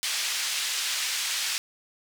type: band-pass noise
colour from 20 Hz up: pink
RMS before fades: -29 dBFS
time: 0.03-1.58 s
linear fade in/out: 0 ms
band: 2500 to 8100 Hz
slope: 12 dB/octave
effects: none